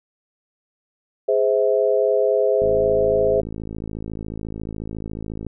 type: chord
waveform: sine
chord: Ab augmented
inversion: none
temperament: just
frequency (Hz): 415.3 / 519.1 / 648.9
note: Ab4 / C5 / E5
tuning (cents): 0 / -14 / -27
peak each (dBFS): -19 / -19 / -21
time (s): 1.28-3.41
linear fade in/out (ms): 10
type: click train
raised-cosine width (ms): 3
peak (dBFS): -18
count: 155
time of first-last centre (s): 2.62-5.467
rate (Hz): 54.1
effects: none